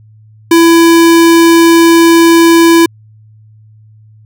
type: tone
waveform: square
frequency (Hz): 333.7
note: E4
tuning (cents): +21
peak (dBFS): -3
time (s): 0.51-2.86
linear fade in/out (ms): 5
effects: added 108 Hz sine -37 dBFS peak until 4.25 s